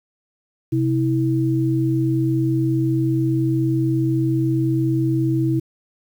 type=tone pair together; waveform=sine; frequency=130 / 324.4 Hz; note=C3 / E4; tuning=-11 / -28 cents; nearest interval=octave + major third; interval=1583 cents; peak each=-19 dBFS; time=0.72-5.6 s; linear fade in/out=10 ms; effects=8-bit